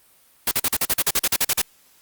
white noise bursts, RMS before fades -19 dBFS, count 14, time 0.47-1.618 s, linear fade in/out 5 ms, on 43 ms, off 42 ms, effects white hiss -56 dBFS RMS until 2.01 s + Opus 32 kbps

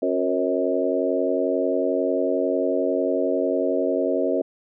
harmonic tone with a mistuned harmonic, 91.1 Hz, F#2, 26 cents flat, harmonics 3 / 4 / 5 / 6 / 7, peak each -26 / -26 / -26 / -26 / -26 dBFS, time 0.02-4.42 s, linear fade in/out 5 ms, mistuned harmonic 5, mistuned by +41 cents, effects none

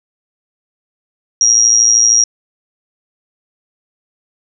sine tone with amplitude modulation, 5700 Hz, F8, 34 cents sharp, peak -3 dBFS, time 1.41-2.24 s, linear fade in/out 2 ms, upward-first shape sine, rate 113 Hz, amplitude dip 85%, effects none

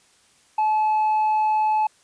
sine tone with tanh clipping, 861 Hz, A5, 38 cents flat, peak -18 dBFS, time 0.58-1.87 s, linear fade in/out 5 ms, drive 2 dB, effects white hiss -58 dBFS RMS until 2.03 s + resampled to 22050 Hz

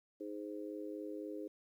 harmonic tone, 103.83 Hz, G#2, in tune, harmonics 3 / 4 / 5, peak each -44 / -46 / -48 dBFS, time 0.2-1.48 s, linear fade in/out 10 ms, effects 12-bit

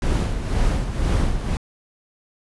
brown noise with tremolo, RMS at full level -18 dBFS, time 0.02-1.57 s, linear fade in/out 2 ms, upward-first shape sine, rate 2 Hz, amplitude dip 60%, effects resampled to 24000 Hz

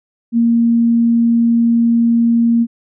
sine tone, 232.9 Hz, A#3, 1 cent flat, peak -9 dBFS, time 0.32-2.67 s, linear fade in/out 50 ms, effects none

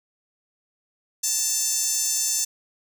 sawtooth tone with high-pass filter, 891 Hz, A5, 22 cents sharp, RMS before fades -24 dBFS, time 1.23-2.45 s, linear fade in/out 10 ms, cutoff 6600 Hz, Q 3.9, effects none

